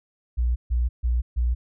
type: tone bursts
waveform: sine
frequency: 60.2 Hz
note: B1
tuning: 44 cents flat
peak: -19 dBFS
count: 4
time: 0.37-1.55 s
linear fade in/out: 20 ms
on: 190 ms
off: 140 ms
effects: none